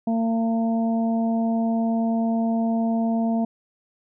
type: harmonic tone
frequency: 227.4 Hz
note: A#3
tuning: 43 cents flat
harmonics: 1 / 2 / 3 / 4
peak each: -20 / -36 / -28 / -38 dBFS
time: 0.07-3.45 s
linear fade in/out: 5 ms
effects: none